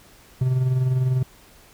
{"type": "tone with tremolo", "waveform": "triangle", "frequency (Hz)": 128.6, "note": "C3", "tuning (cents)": -30, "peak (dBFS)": -14, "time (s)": [0.41, 1.23], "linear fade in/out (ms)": 5, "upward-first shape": "sine", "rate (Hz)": 20, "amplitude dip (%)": 45, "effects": ["pink hiss -51 dBFS RMS until 1.73 s"]}